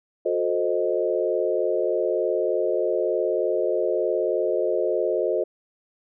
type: chord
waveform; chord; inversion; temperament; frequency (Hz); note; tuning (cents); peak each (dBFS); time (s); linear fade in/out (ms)
sine; F# diminished seventh; none; equal with one note detuned; 361.1 / 440 / 523.3 / 622.3; F#4 / A4 / C5 / Eb5; -42 / 0 / 0 / 0; -26; 0.25-5.44; 10
effects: none